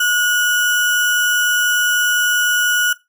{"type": "tone with sample-and-hold", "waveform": "sine", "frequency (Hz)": 1453, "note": "F#6", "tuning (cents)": -32, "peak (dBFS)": -13, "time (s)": [0, 2.93], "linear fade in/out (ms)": 5, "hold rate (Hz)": 4410, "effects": ["noise-tail reverb RT60 0.2 s tail -18 dB re dry"]}